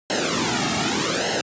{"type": "noise with flanger", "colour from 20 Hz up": "pink", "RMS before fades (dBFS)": -22, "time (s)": [0.1, 1.41], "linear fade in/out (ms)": 0, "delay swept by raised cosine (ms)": [0.84, 2.04], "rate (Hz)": 0.83, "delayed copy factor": -0.85, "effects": ["high-pass 150 Hz 12 dB/octave", "resampled to 16000 Hz"]}